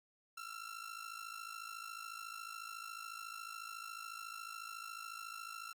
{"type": "ring-modulated tone", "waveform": "sawtooth", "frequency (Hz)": 1353, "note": "E6", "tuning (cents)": 45, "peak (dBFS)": -39, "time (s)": [0.37, 5.73], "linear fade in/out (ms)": 5, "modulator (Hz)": 27, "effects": ["Opus 48 kbps"]}